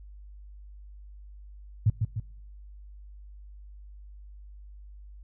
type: tone with echo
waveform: sine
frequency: 107.6 Hz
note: A2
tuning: 38 cents flat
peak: -17 dBFS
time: 1.86-1.9 s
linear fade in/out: 5 ms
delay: 150 ms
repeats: 2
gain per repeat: -5 dB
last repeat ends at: 2.2 s
effects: noise-tail reverb RT60 0.8 s tail -26 dB re dry + added 50 Hz sine -44 dBFS peak until 5.23 s